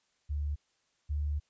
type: tone pair in turn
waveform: sine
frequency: 73.1 / 73.57 Hz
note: D2 / D2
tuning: -7 / +4 cents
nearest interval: unison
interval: 11 cents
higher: second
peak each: -30 / -29 dBFS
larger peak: second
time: 0.29-0.56 / 1.09-1.4 s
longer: second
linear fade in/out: 20 ms
effects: white hiss -74 dBFS RMS until 1.49 s + resampled to 16000 Hz